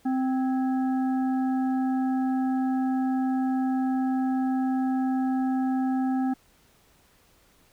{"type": "harmonic tone with a mistuned harmonic", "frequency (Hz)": 260.7, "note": "C4", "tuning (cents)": -6, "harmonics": [1, 3, 5, 6], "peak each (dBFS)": [-23, -32, -46, -46], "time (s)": [0.05, 6.34], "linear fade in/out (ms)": 10, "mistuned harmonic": 6, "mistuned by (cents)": 100, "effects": ["pink hiss -61 dBFS RMS until 7.72 s"]}